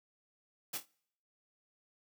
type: noise with echo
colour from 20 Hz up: white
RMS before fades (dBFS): -38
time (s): 0.73-0.78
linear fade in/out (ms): 10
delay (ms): 26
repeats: 3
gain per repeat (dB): -9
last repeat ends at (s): 0.858
effects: noise-tail reverb RT60 0.7 s tail -26 dB re dry + high-pass 150 Hz 12 dB/octave